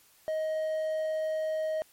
triangle tone, 628 Hz, D#5, 16 cents sharp, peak -26 dBFS, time 0.28-1.82 s, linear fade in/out 0 ms, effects white hiss -61 dBFS RMS until 1.92 s + MP3 64 kbps

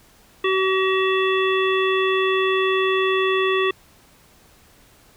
harmonic tone, 380 Hz, F#4, 46 cents sharp, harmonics 1 / 3 / 5 / 7 / 9, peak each -19 / -24 / -26 / -27 / -29 dBFS, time 0.44-3.71 s, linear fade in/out 5 ms, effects pink hiss -53 dBFS RMS until 5.16 s

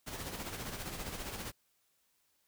pink noise with tremolo, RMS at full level -40 dBFS, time 0.06-1.52 s, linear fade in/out 20 ms, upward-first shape sine, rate 15 Hz, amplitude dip 50%, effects white hiss -75 dBFS RMS until 2.47 s

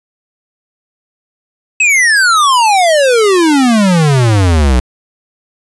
square exponential sweep, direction down, 2609 to 59.2 Hz, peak -7 dBFS, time 1.8-4.8 s, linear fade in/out 5 ms, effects resampled to 24000 Hz + 7-bit

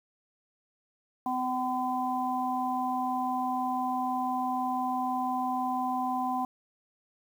harmonic tone, 254 Hz, B3, 49 cents sharp, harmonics 1 / 3 / 4, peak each -33 / -30 / -33 dBFS, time 1.26-6.45 s, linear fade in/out 2 ms, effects 9-bit

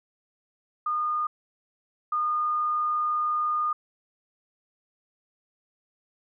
sine tone pair in turn, 1221 / 1221 Hz, D#6 / D#6, -33 / -33 cents, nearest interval unison, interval 0 cents, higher neither, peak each -24 / -23 dBFS, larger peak second, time 0.86-1.27 / 2.12-3.73 s, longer second, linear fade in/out 5 ms, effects none

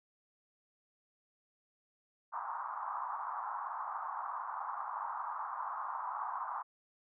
white band-pass noise, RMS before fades -40 dBFS, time 2.32-6.63 s, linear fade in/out 20 ms, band 830 to 1200 Hz, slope 48 dB/octave, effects none

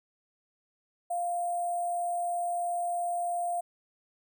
sine tone with sample-and-hold, 698.5 Hz, F5, in tune, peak -28 dBFS, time 1.1-3.61 s, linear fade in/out 10 ms, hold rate 8820 Hz, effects none

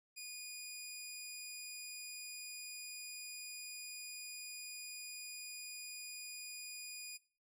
15% pulse tone, 2456 Hz, D#7, 23 cents flat, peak -39 dBFS, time 0.16-7.18 s, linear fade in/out 20 ms, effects noise-tail reverb RT60 0.4 s tail -18 dB re dry

